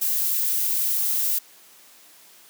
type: noise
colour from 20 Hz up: violet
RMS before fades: -23 dBFS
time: 0.01-1.39 s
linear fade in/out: 10 ms
effects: white hiss -51 dBFS RMS until 2.49 s + high-pass 200 Hz 12 dB/octave